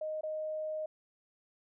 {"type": "tone with dropouts", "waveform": "sine", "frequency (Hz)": 621, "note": "D#5", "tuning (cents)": -3, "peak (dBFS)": -34, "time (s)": [0.01, 0.86], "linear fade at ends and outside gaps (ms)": 5, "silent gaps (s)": [0.21, 0.233], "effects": []}